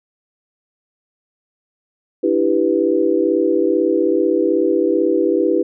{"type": "chord", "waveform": "sine", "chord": "E minor seventh", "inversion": "third", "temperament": "equal", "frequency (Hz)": [293.7, 329.6, 392, 493.9], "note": ["D4", "E4", "G4", "B4"], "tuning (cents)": [0, 0, 0, 0], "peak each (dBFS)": [-22, -17, -18, -19], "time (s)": [2.23, 5.63], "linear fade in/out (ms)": 10, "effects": []}